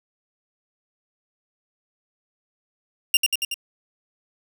sawtooth tone with echo, 2794 Hz, F7, in tune, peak -10 dBFS, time 3.14-3.17 s, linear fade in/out 2 ms, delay 93 ms, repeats 4, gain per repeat -3 dB, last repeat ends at 3.542 s, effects none

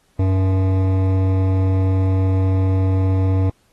triangle tone with hard clipping, 94.7 Hz, F#2, 41 cents sharp, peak -16 dBFS, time 0.19-3.5 s, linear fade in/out 5 ms, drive 18 dB, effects pink hiss -61 dBFS RMS until 3.72 s + AAC 32 kbps

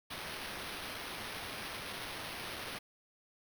white noise with sample-and-hold, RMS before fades -43 dBFS, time 0.1-2.79 s, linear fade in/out 10 ms, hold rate 7350 Hz, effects none

